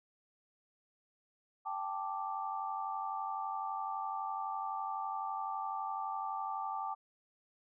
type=chord; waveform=sine; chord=G suspended second; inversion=none; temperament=equal with one note detuned; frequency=784 / 875.9 / 1174.7 Hz; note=G5 / A5 / D6; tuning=0 / -8 / 0 cents; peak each=-40 / -40 / -40 dBFS; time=1.65-6.95 s; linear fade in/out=20 ms; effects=none